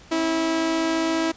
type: tone pair together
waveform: sawtooth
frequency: 270.9 / 325.7 Hz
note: C#4 / E4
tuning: -40 / -21 cents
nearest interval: minor third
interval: 319 cents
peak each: -27 / -17 dBFS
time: 0.11-1.32 s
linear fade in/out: 10 ms
effects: pink hiss -48 dBFS RMS until 1.36 s + resampled to 16000 Hz